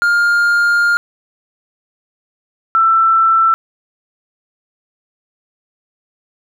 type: tone pair in turn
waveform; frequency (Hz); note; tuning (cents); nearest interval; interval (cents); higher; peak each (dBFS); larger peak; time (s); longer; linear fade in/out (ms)
triangle / sine; 1408 / 1334.4; F6 / E6; +14 / +21; minor second; 93; first; -8; neither; 0.02-0.97 / 2.75-3.54; first; 0
effects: none